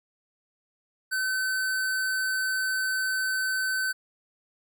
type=tone; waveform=square; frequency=1526 Hz; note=G6; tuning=47 cents flat; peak=-26 dBFS; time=1.11-3.93 s; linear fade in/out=20 ms; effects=none